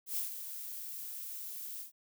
violet noise with ADSR envelope, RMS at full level -34 dBFS, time 0.06-1.92 s, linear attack 110 ms, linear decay 130 ms, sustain -9 dB, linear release 120 ms, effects none

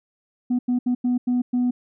sine tone bursts at uneven times, 246.9 Hz, B3, in tune, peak -16 dBFS, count 6, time 0.5-0.59 / 0.68-0.79 / 0.86-0.95 / 1.04-1.18 / 1.27-1.42 / 1.53-1.71 s, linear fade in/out 10 ms, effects tanh soft clip ceiling -16 dBFS

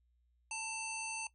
harmonic tone with a mistuned harmonic, 889 Hz, A5, 18 cents sharp, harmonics 1 / 3 / 5 / 7 / 9 / 10, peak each -45 / -42 / -52 / -46 / -56 / -45 dBFS, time 0.51-1.27 s, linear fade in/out 2 ms, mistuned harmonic 5, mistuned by +51 cents, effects noise-tail reverb RT60 0.1 s tail -17 dB re dry + added 60 Hz sine -70 dBFS peak until 1.34 s

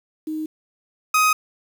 sine / 30% pulse tone pair in turn, 311.1 / 1256 Hz, D#4 / D#6, 0 / +16 cents, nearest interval 2 octaves, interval 2416 cents, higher second, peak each -24 / -12 dBFS, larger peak second, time 0.27-0.46 / 1.14-1.33 s, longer neither, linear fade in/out 5 ms, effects 8-bit

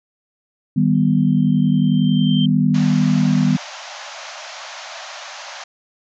sine chord, Eb augmented, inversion none, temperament equal, 155.56 / 196 / 246.9 Hz, Eb3 / G3 / B3, 0 / 0 / 0 cents, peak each -17 dBFS, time 0.76-3.57 s, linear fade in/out 10 ms
sine tone with exponential growth, 3136 Hz, G7, in tune, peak -22 dBFS, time 0.94-2.46 s, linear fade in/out 5 ms, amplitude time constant 330 ms
pink band-pass noise, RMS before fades -34 dBFS, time 2.74-5.64 s, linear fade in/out 5 ms, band 570 to 6900 Hz, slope 96 dB/octave
effects none

